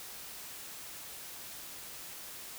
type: silence
effects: white hiss -46 dBFS RMS until 2.58 s